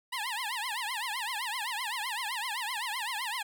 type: tone with vibrato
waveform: 15% pulse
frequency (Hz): 932.3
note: A#5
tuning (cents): 0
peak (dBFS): -26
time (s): 0.12-3.43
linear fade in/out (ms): 10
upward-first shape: triangle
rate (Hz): 7.8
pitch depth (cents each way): 260
effects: none